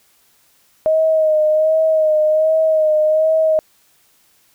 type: tone with vibrato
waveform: sine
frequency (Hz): 626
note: D#5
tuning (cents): +10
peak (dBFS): -11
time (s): 0.86-3.59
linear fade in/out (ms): 0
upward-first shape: sine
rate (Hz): 1.3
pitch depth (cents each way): 33
effects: white hiss -56 dBFS RMS until 4.54 s